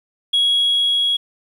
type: tone with level ramp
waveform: sine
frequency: 3322 Hz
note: G#7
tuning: in tune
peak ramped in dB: -11 to -14 dBFS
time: 0.33-1.17 s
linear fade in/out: 10 ms
effects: tanh soft clip ceiling -11 dBFS + 8-bit